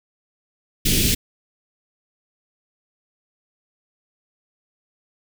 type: band-stop noise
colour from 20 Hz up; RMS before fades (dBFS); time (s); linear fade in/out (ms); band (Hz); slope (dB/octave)
pink; -18; 0.85-1.15; 10; 360 to 2500; 24
effects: none